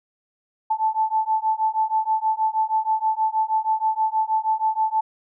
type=beating tone pair; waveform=sine; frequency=873 / 879.3 Hz; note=A5 / A5; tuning=-14 / -1 cents; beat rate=6.3 Hz; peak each=-22 dBFS; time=0.7-5.01 s; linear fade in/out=10 ms; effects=none